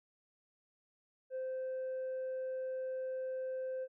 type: tone with tanh clipping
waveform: sine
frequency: 519 Hz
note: C5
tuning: 14 cents flat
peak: -37 dBFS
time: 1.3-3.88 s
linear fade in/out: 50 ms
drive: 1 dB
effects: none